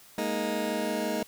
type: chord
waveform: 20% pulse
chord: Ab suspended second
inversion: none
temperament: just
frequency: 207.7 / 233.6 / 311.5 Hz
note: Ab3 / Bb3 / Eb4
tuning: 0 / +4 / +2 cents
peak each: -28 dBFS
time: 0.18-1.23 s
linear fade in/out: 2 ms
effects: white hiss -54 dBFS RMS until 1.27 s